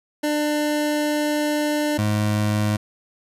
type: tone pair in turn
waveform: 25% pulse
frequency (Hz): 298.5 / 105.54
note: D4 / G#2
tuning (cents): +28 / +28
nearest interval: octave + tritone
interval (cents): 1800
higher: first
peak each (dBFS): -16 / -15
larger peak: second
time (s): 0.23-1.98 / 1.98-2.77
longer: first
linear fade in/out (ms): 10
effects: resampled to 32000 Hz